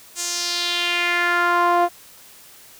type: tone with band-pass filter sweep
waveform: sawtooth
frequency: 349.2 Hz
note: F4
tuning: in tune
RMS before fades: -20 dBFS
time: 0.15-1.89 s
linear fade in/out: 50 ms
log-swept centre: 7600 to 750 Hz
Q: 2.6
effects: white hiss -46 dBFS RMS until 2.79 s